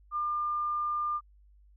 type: tone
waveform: sine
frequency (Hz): 1200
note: D6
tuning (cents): +37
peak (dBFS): -28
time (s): 0.11-1.21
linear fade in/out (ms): 50
effects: added 50 Hz sine -56 dBFS peak until 1.76 s